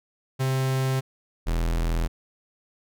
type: tone pair in turn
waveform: 45% pulse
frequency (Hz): 132 / 41.58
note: C3 / E1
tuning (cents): +16 / +16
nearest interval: octave + minor sixth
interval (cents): 2000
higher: first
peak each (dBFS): -22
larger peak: neither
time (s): 0.39-1.01 / 1.46-2.08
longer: neither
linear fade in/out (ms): 20
effects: none